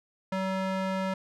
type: tone with band-pass filter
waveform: square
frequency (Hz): 190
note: F#3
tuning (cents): +46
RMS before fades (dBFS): -30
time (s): 0.32-1.14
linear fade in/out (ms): 5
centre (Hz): 890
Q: 0.53
effects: none